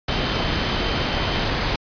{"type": "tone in noise", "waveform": "sine", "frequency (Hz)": 3093, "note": "G7", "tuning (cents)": -24, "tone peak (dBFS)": -33, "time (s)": [0.09, 1.44], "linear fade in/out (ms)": 5, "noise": "pink", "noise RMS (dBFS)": -22, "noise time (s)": [0.08, 1.76], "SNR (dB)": -14, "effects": ["resampled to 11025 Hz"]}